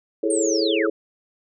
sine chord, A major seventh, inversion second, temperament just, 330 / 412.5 / 440 / 550 Hz, E4 / G#4 / A4 / C#5, +2 / -12 / 0 / -14 cents, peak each -23 / -25 / -24 / -26 dBFS, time 0.23-0.9 s, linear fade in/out 5 ms
sine linear sweep, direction down, 8930 to 1187 Hz, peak -24 dBFS, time 0.3-0.87 s, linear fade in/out 5 ms
effects none

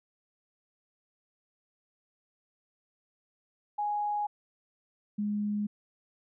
sine tone pair in turn, 830.6 / 207.7 Hz, G#5 / G#3, 0 / 0 cents, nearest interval 2 octaves, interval 2400 cents, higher first, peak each -28 dBFS, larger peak neither, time 3.78-4.27 / 5.18-5.67 s, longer neither, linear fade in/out 10 ms, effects none

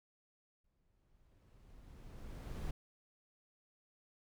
brown noise with exponential growth, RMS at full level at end -40 dBFS, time 0.64-2.71 s, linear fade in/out 5 ms, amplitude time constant 450 ms, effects none

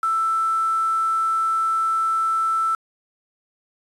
sine tone with quantisation, 1325 Hz, E6, 9 cents sharp, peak -18 dBFS, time 0.03-2.75 s, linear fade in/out 2 ms, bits 6, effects resampled to 24000 Hz

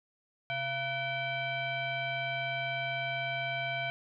sine tone with frequency modulation, 1500 Hz, F#6, 23 cents sharp, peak -31 dBFS, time 0.5-3.9 s, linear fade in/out 0 ms, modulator 816 Hz, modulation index 1.7, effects none

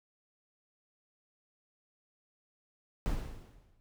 brown noise with exponential decay, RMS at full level -30 dBFS, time 3.06-3.8 s, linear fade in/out 0 ms, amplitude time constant 160 ms, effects none

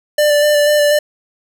square tone with vibrato, 591 Hz, D5, 11 cents sharp, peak -10 dBFS, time 0.18-0.99 s, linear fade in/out 5 ms, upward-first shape square, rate 4.1 Hz, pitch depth 14 cents each way, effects none

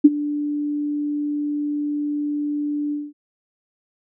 sine tone with ADSR envelope, 293.7 Hz, D4, in tune, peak -3 dBFS, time 0.04-3.13 s, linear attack 12 ms, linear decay 35 ms, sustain -18 dB, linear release 210 ms, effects none

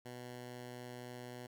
10% pulse tone, 123.47 Hz, B2, in tune, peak -38 dBFS, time 0.05-1.47 s, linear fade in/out 10 ms, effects none

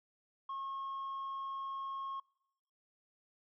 sine tone with tanh clipping, 1085 Hz, C#6, 37 cents flat, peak -39 dBFS, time 0.49-2.2 s, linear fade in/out 5 ms, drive 1 dB, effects noise-tail reverb RT60 0.9 s tail -24 dB re dry

